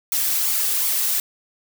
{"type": "noise with flanger", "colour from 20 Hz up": "blue", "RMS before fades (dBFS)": -21, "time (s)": [0.12, 1.2], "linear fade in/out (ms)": 2, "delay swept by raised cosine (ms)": [0.88, 2.68], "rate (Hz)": 2.7, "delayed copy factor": 0.55, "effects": []}